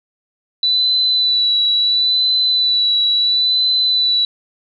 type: tone with vibrato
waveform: sine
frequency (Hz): 3969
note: B7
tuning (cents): +8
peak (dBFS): -12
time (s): 0.63-4.25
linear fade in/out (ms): 2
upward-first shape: sine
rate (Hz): 0.73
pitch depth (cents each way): 26
effects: none